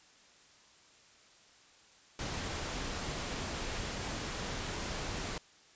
pink noise, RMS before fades -38 dBFS, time 2.19-5.38 s, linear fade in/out 2 ms, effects white hiss -61 dBFS RMS until 5.75 s + resampled to 16000 Hz

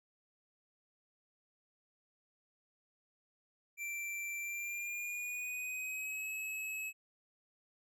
square tone with pitch glide, 2349 to 2576 Hz, D7 to E7, 0 to -41 cents, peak -39 dBFS, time 3.77-6.93 s, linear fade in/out 50 ms, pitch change +159 cents, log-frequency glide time 4.4-6.29 s, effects none

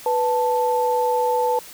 sine tone pair together, 493.7 / 880.3 Hz, B4 / A5, -1 / +1 cents, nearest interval minor seventh, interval 1002 cents, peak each -20 dBFS, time 0.06-1.59 s, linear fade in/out 2 ms, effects white hiss -41 dBFS RMS until 1.73 s

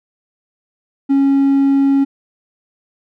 triangle tone, 275.4 Hz, C#4, 11 cents flat, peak -7 dBFS, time 1.09-2.05 s, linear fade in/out 20 ms, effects tanh soft clip ceiling -3 dBFS

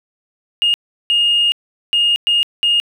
sine tone bursts at uneven times, 2845 Hz, F7, 31 cents sharp, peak -10 dBFS, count 5, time 0.62-0.74 / 1.1-1.52 / 1.93-2.16 / 2.27-2.43 / 2.63-2.8 s, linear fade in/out 0 ms, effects tanh soft clip ceiling -7 dBFS + 8-bit

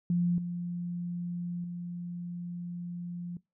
sine tone with level steps, 174.61 Hz, F3, in tune, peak -24 / -32 / -35 dBFS, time 0.1-3.37 s, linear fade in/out 2 ms, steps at 0.38 / 1.64 s, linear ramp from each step 2 ms, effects noise-tail reverb RT60 0.2 s tail -21 dB re dry

